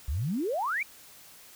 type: exponential sweep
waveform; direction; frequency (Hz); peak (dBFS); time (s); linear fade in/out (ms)
sine; up; 60.5 to 2427; -27; 0.08-0.83; 5
effects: white hiss -52 dBFS RMS until 1.55 s